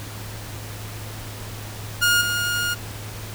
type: tone with level steps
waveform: sawtooth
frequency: 1424 Hz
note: F6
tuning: 33 cents sharp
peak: -12 / -18 dBFS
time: 2.01-2.75 s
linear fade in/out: 20 ms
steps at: 2.21 s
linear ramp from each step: 5 ms
effects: added 106 Hz sine -34 dBFS peak until 3.34 s + pink hiss -37 dBFS RMS until 3.34 s